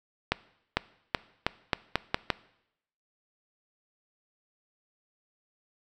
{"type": "accelerating click train", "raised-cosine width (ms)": 0.3, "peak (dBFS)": -7, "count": 8, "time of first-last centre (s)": [0.32, 2.303], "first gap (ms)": 450, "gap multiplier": 0.84, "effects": ["noise-tail reverb RT60 0.8 s tail -20 dB re dry"]}